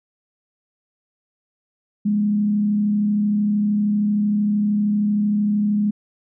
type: tone with frequency modulation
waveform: sine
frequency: 207.7 Hz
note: G#3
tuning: in tune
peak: -16 dBFS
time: 2.05-5.91 s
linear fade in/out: 10 ms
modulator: 33 Hz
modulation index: 0.29
effects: none